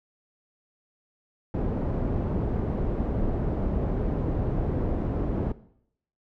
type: low-pass noise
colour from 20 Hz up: pink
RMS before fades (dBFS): -27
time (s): 1.54-5.52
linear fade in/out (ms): 2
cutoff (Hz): 480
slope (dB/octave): 12
effects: noise-tail reverb RT60 0.7 s tail -17 dB re dry